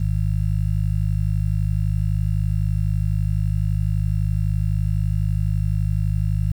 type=harmonic tone; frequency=51.91 Hz; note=G#1; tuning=in tune; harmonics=1 / 2 / 3; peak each=-22 / -21 / -25 dBFS; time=0-6.52 s; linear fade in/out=5 ms; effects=8-bit